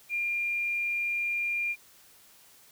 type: tone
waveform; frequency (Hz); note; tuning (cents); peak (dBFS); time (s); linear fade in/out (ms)
sine; 2400; D7; +37; -27; 0.09-1.76; 50
effects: white hiss -57 dBFS RMS until 2.71 s